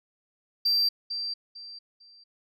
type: tone with echo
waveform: sine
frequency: 4699 Hz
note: D8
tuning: in tune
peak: -18 dBFS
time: 0.65-0.89 s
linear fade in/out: 10 ms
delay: 450 ms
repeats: 3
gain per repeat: -11 dB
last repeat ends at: 2.24 s
effects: tanh soft clip ceiling -20 dBFS